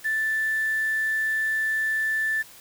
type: tone with quantisation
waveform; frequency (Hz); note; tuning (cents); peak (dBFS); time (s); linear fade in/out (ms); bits
sine; 1760; A6; 0; -22; 0.04-2.43; 20; 7
effects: white hiss -48 dBFS RMS until 2.6 s